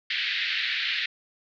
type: band-pass noise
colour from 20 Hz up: pink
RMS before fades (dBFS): -28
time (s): 0.1-1.06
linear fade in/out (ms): 5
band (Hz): 1700 to 4200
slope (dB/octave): 48
effects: none